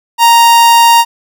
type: tone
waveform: 45% pulse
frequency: 932.3 Hz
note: A#5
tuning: in tune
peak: -3 dBFS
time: 0.18-1.05 s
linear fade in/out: 50 ms
effects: none